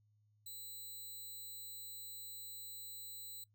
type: tone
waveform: 5% pulse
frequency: 4000 Hz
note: B7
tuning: 21 cents sharp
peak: -39 dBFS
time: 0.46-3.44 s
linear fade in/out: 5 ms
effects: noise-tail reverb RT60 0.1 s tail -21 dB re dry + added 105 Hz sine -70 dBFS peak until 3.54 s